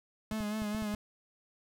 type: tone with vibrato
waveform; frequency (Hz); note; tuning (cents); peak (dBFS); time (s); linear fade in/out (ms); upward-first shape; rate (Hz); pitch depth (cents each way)
45% pulse; 213; G#3; +44; -33; 0.31-0.95; 2; sine; 4.7; 45
type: clicks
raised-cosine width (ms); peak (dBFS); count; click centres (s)
5; -30; 6; 0.322 / 0.406 / 0.62 / 0.748 / 0.823 / 0.941
effects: none